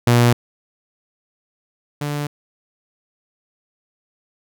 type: tone pair in turn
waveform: sawtooth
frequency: 120 / 146.33 Hz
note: B2 / D3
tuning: -49 / -6 cents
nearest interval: minor third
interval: 343 cents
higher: second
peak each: -7 / -18 dBFS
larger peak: first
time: 0.07-0.33 / 2.01-2.27 s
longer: neither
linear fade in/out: 5 ms
effects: none